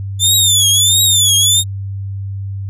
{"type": "tone with vibrato", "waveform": "20% pulse", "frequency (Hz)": 3521, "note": "A7", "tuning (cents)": 0, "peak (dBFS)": -3, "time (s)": [0.19, 1.64], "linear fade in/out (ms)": 50, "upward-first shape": "triangle", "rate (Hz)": 1.5, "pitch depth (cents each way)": 150, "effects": ["added 98 Hz sine -20 dBFS peak until 2.69 s"]}